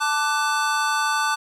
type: chord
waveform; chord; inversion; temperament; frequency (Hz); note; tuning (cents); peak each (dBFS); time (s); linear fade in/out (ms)
square; D major; second; equal with one note detuned; 880 / 1174.7 / 1497.2; A5 / D6 / F#6; 0 / 0 / +20; -25; 0-1.36; 20
effects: low-pass 10000 Hz 12 dB/octave + 9-bit